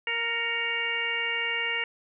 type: harmonic tone with a mistuned harmonic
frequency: 466.2 Hz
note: A#4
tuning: in tune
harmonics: 1 / 2 / 3 / 4 / 5 / 6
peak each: -39 / -39 / -39 / -31 / -31 / -31 dBFS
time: 0.07-1.84 s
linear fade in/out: 2 ms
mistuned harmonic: 5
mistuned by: -66 cents
effects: none